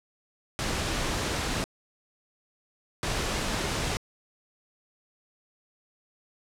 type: noise bursts at uneven times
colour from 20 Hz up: pink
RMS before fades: -29 dBFS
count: 2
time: 0.59-1.64 / 3.03-3.97 s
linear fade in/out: 0 ms
effects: low-pass 8000 Hz 12 dB/octave